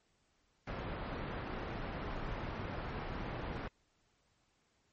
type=low-pass noise; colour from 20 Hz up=pink; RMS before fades=-41 dBFS; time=0.67-3.68 s; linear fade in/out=5 ms; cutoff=1900 Hz; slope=12 dB/octave; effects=pink hiss -75 dBFS RMS until 4.92 s + MP3 32 kbps